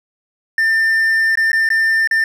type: tone with dropouts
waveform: triangle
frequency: 1795 Hz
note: A6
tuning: 34 cents sharp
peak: -10 dBFS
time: 0.58-2.24 s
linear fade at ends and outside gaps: 2 ms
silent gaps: 1.355-1.373 / 1.518-1.53 / 1.69-1.702 / 2.074-2.111 s
effects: none